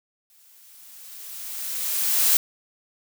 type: noise with exponential growth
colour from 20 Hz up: blue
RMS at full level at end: -17 dBFS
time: 0.3-2.37 s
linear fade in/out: 1 ms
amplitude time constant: 450 ms
effects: none